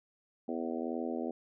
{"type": "harmonic tone with a mistuned harmonic", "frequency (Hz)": 82.2, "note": "E2", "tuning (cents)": -4, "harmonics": [3, 4, 5, 6, 7, 8, 9], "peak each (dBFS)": [-37, -39, -41, -43, -44, -45, -46], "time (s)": [0.48, 1.31], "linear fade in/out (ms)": 5, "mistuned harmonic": 9, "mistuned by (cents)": 20, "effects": []}